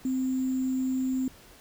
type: tone with sample-and-hold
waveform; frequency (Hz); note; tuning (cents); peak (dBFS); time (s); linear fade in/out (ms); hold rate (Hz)
sine; 260; C4; -11; -25; 0.05-1.28; 2; 7350
effects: pink hiss -53 dBFS RMS until 1.6 s